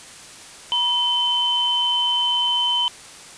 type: tone pair together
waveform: sine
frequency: 965 / 3064 Hz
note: B5 / G7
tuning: -40 / -40 cents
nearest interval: octave + minor sixth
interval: 2000 cents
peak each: -25 / -18 dBFS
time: 0.72-2.88 s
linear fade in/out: 0 ms
effects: white hiss -41 dBFS RMS until 3.37 s + resampled to 22050 Hz